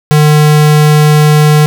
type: tone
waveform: square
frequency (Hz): 150.9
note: D3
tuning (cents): +47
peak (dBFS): -4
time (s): 0.11-1.66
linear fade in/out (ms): 0
effects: none